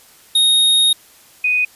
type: tone pair in turn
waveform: square / sine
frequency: 3729 / 2489 Hz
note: A#7 / D#7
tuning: 0 / 0 cents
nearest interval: perfect fifth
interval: 700 cents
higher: first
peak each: -11 / -13 dBFS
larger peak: first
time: 0.35-0.93 / 1.44-1.65 s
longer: first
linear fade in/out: 5 ms
effects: white hiss -47 dBFS RMS until 1.75 s + resampled to 32000 Hz